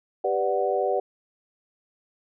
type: chord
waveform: sine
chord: G major seventh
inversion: none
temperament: equal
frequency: 392 / 493.9 / 587.3 / 740 Hz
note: G4 / B4 / D5 / F#5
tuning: 0 / 0 / 0 / 0 cents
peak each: -27 dBFS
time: 0.24-1 s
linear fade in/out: 5 ms
effects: none